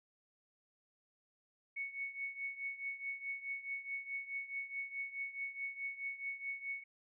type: tone with tremolo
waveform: sine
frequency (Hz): 2217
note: C#7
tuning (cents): 0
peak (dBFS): -36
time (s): 1.76-6.84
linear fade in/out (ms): 10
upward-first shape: triangle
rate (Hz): 4.7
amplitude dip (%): 85
effects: none